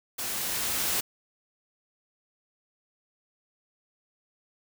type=noise with level ramp; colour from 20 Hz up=white; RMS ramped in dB=-33 to -27 dBFS; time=0.18-1.01 s; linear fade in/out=10 ms; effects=none